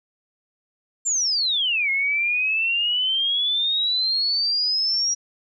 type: exponential two-way sweep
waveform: sine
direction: down then up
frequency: 7430 to 2147 to 5740 Hz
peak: -19 dBFS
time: 1.05-5.15 s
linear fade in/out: 20 ms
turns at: 1.9 s
effects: none